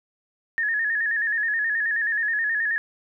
sine tone with vibrato, 1760 Hz, A6, in tune, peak -21 dBFS, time 0.58-2.78 s, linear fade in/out 0 ms, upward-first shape square, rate 9.4 Hz, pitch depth 65 cents each way, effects none

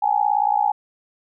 sine tone with amplitude modulation, 830.6 Hz, G#5, in tune, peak -12 dBFS, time 0.02-0.72 s, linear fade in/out 10 ms, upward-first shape sine, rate 58 Hz, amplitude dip 95%, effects none

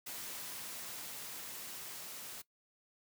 white noise with level ramp, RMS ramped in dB -44 to -47 dBFS, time 0.06-2.42 s, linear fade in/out 10 ms, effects noise-tail reverb RT60 0.1 s tail -18 dB re dry + high-pass 100 Hz 12 dB/octave

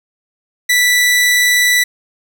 sawtooth tone, 1971 Hz, B6, 4 cents flat, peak -6 dBFS, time 0.69-1.84 s, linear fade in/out 10 ms, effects none

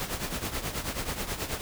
pink noise with tremolo, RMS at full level -30 dBFS, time 0-1.61 s, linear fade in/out 0 ms, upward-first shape triangle, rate 9.3 Hz, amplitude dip 75%, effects none

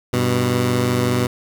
15% pulse tone pair together, 97.6 / 123.09 Hz, G2 / B2, -7 / -5 cents, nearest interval major third, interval 402 cents, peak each -17 / -11 dBFS, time 0.13-1.27 s, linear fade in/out 5 ms, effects 8-bit

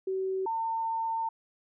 sine tone pair in turn, 380 / 903.8 Hz, F#4 / A5, +46 / +46 cents, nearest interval octave + minor third, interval 1500 cents, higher second, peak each -28 dBFS, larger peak neither, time 0.07-0.46 / 0.46-1.29 s, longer second, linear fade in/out 5 ms, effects none

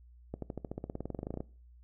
accelerating click train, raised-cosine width 2 ms, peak -24 dBFS, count 21, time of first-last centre 0.34-1.405 s, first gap 83 ms, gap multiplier 0.95, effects noise-tail reverb RT60 0.4 s tail -21 dB re dry + added 60 Hz sine -54 dBFS peak until 1.83 s

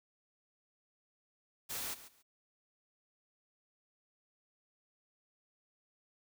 white noise with echo, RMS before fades -40 dBFS, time 1.69-1.95 s, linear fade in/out 20 ms, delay 140 ms, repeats 2, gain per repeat -14 dB, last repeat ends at 2.23 s, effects none

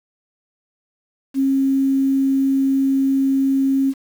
sine tone with quantisation, 270.3 Hz, C#4, 44 cents flat, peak -14 dBFS, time 1.34-3.94 s, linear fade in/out 50 ms, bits 7, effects none

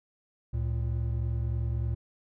triangle tone pair together, 70.28 / 113.7 Hz, C#2 / A#2, +24 / -43 cents, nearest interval minor sixth, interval 833 cents, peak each -28 dBFS, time 0.53-1.95 s, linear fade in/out 10 ms, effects none

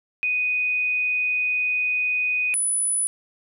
sine tone pair in turn, 2489 / 9956 Hz, D#7 / D#9, 0 / 0 cents, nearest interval 2 octaves, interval 2400 cents, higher second, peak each -20 dBFS, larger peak neither, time 0.23-2.54 / 2.54-3.07 s, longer first, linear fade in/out 0 ms, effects none

